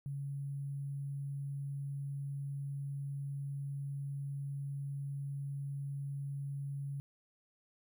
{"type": "tone with sample-and-hold", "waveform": "sine", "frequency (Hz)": 140, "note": "C#3", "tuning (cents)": 18, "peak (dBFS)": -37, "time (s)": [0.06, 7], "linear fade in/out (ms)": 0, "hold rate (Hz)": 11025, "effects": []}